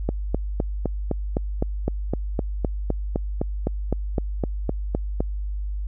click train, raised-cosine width 2 ms, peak -9 dBFS, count 21, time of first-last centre 0.09-5.205 s, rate 3.91 Hz, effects added 50 Hz sine -25 dBFS peak until 5.87 s

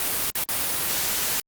white noise with dropouts, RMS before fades -25 dBFS, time 0-1.4 s, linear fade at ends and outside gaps 1 ms, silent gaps 0.303-0.353 / 0.439-0.488 s, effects Opus 32 kbps

